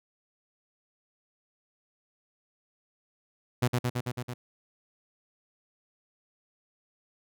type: tone with echo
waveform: sawtooth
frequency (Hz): 123.2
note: B2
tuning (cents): -4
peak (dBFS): -18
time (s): 3.62-3.68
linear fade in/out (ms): 10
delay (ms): 110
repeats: 6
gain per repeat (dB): -2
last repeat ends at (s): 4.34
effects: none